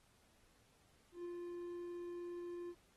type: tone with ADSR envelope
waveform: triangle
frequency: 349.2 Hz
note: F4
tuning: in tune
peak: -40 dBFS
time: 1.12-2.75 s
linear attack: 130 ms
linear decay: 14 ms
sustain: -2 dB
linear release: 58 ms
effects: pink hiss -72 dBFS RMS until 2.96 s + AAC 32 kbps